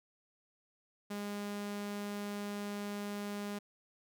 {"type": "tone", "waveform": "sawtooth", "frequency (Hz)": 204.5, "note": "G#3", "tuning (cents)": -26, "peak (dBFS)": -34, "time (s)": [1.1, 3.59], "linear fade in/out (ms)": 10, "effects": []}